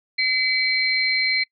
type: tone cluster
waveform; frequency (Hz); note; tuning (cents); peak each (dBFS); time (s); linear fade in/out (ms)
sine; 2042 / 2284 / 4157; C7 / D7 / C8; -43 / -49 / -12; -22; 0.18-1.44; 10
effects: noise-tail reverb RT60 0.1 s tail -24 dB re dry + MP3 96 kbps